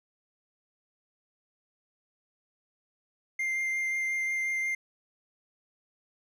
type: tone with vibrato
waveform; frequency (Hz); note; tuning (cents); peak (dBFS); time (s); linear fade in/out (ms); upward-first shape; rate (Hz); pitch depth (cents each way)
triangle; 2100; C7; +6; -26; 3.39-4.75; 5; triangle; 5.6; 10
effects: none